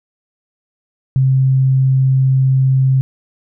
sine tone, 132.4 Hz, C3, 21 cents sharp, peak -9 dBFS, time 1.16-3.01 s, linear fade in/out 0 ms, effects none

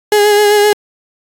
35% pulse tone with vibrato, 415.3 Hz, G#4, in tune, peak -5 dBFS, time 0.12-0.73 s, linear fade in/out 2 ms, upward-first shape sine, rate 7.7 Hz, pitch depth 26 cents each way, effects AAC 48 kbps

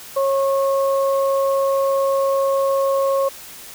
sine tone pair together, 546 / 1091 Hz, C#5 / C#6, -26 / -28 cents, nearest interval octave, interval 1198 cents, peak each -16 / -23 dBFS, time 0.16-3.29 s, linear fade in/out 10 ms, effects white hiss -38 dBFS RMS until 3.74 s

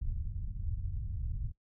pink low-pass noise, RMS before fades -36 dBFS, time 0.01-1.52 s, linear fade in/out 10 ms, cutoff 110 Hz, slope 24 dB/octave, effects noise-tail reverb RT60 0.1 s tail -18 dB re dry

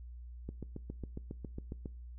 click train, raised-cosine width 3 ms, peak -28 dBFS, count 11, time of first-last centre 0.49-1.858 s, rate 7.31 Hz, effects noise-tail reverb RT60 0.4 s tail -22 dB re dry + added 60 Hz sine -45 dBFS peak until 2.18 s

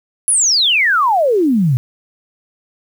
sine exponential sweep, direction down, 11000 to 118.3 Hz, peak -10 dBFS, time 0.28-1.77 s, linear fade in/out 0 ms, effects 7-bit

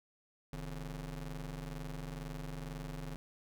30% pulse ring-modulated tone, 98.3 Hz, G2, 5 cents sharp, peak -35 dBFS, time 0.53-3.16 s, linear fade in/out 0 ms, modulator 60.2 Hz, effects none

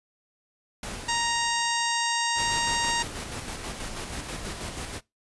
pink noise with exponential decay, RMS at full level -34 dBFS, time 0.83-2.63 s, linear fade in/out 2 ms, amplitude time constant 390 ms
harmonic tone, 934 Hz, A#5, 3 cents sharp, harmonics 1 / 2 / 3 / 4 / 5 / 6 / 7 / 8 / 9, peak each -28 / -31 / -33 / -34 / -35 / -36 / -36 / -37 / -38 dBFS, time 1.08-3.03 s, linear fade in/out 10 ms
pink noise with tremolo, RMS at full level -34 dBFS, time 2.35-5.01 s, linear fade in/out 50 ms, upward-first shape square, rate 6.2 Hz, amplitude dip 35%
effects noise-tail reverb RT60 0.2 s tail -22 dB re dry + resampled to 24000 Hz

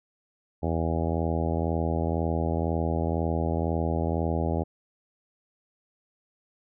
harmonic tone, 82 Hz, E2, 9 cents flat, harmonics 1 / 2 / 3 / 4 / 5 / 6 / 7 / 8 / 9 / 10, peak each -28 / -31 / -33 / -34 / -35 / -36 / -36 / -37 / -38 / -38 dBFS, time 0.62-4.64 s, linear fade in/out 20 ms, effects none

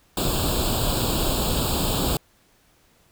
pink noise with comb filter, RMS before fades -23 dBFS, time 0.17-2.17 s, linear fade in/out 2 ms, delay 0.25 ms, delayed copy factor +0.95, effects pink hiss -60 dBFS RMS until 3.11 s

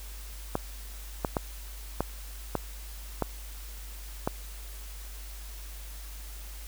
clicks, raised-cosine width 1 ms, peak -12 dBFS, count 7, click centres 0.554 / 1.248 / 1.368 / 2.006 / 2.553 / 3.223 / 4.275 s, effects added 50 Hz sine -40 dBFS peak until 6.67 s + white hiss -48 dBFS RMS until 6.67 s

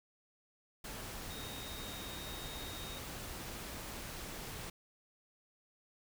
sine tone in noise, 3729 Hz, A#7, in tune, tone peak -49 dBFS, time 1.3-2.99 s, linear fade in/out 5 ms, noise pink, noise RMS -45 dBFS, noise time 0.84-4.7 s, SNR -7 dB, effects none

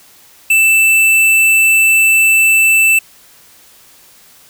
triangle tone with hard clipping, 2652 Hz, E7, 10 cents sharp, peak -8 dBFS, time 0.5-2.99 s, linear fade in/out 5 ms, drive 18 dB, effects white hiss -44 dBFS RMS until 4.49 s

